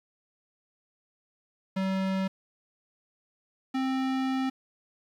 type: tone pair in turn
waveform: square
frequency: 190.9 / 263.2 Hz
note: G3 / C4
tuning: -46 / +10 cents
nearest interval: tritone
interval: 556 cents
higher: second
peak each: -27 dBFS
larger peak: neither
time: 1.76-2.28 / 3.74-4.5 s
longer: second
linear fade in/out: 10 ms
effects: low-pass 4000 Hz 12 dB/octave + 9-bit